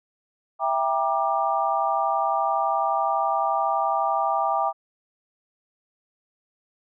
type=chord; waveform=sine; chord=E half-diminished seventh; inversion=none; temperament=just; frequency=659.3 / 791.1 / 949.3 / 1186.7 Hz; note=E5 / G5 / Bb5 / D6; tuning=0 / +16 / +31 / +18 cents; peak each=-27 / -24 / -28 / -26 dBFS; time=0.59-4.73 s; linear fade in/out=50 ms; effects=none